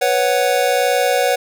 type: chord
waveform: square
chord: B suspended second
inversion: none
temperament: just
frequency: 493.9 / 555.6 / 740.8 Hz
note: B4 / C#5 / F#5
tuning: 0 / +4 / +2 cents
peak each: -19 dBFS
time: 0.01-1.36 s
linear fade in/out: 10 ms
effects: none